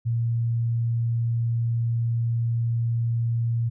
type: tone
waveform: sine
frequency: 116.54 Hz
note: A#2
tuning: in tune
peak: -21 dBFS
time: 0.05-3.7 s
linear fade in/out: 20 ms
effects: none